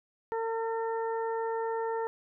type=harmonic tone; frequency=453 Hz; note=A#4; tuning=50 cents flat; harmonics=1 / 2 / 3 / 4; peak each=-31 / -34 / -44 / -45 dBFS; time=0.32-2.07 s; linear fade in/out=0 ms; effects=none